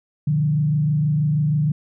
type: tone with frequency modulation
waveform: sine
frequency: 150 Hz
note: D3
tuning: 37 cents sharp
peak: -16 dBFS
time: 0.27-1.72 s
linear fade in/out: 5 ms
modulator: 26.3 Hz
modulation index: 0.57
effects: none